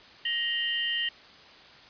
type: tone cluster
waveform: sine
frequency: 1880 / 2838 / 3089 Hz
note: A#6 / F7 / G7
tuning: +14 / +27 / -26 cents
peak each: -31 dBFS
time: 0.25-1.09 s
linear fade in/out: 5 ms
effects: white hiss -51 dBFS RMS until 1.89 s + resampled to 11025 Hz